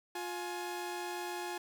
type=tone pair together; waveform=sawtooth; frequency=354 / 842 Hz; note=F4 / G#5; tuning=+23 / +24 cents; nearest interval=octave + minor third; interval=1501 cents; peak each=-36 / -37 dBFS; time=0.15-1.58 s; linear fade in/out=5 ms; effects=none